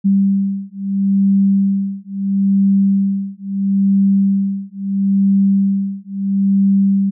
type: beating tone pair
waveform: sine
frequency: 196 / 196.75 Hz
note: G3 / G3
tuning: 0 / +7 cents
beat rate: 0.75 Hz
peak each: -15 dBFS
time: 0.04-7.11 s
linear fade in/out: 20 ms
effects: none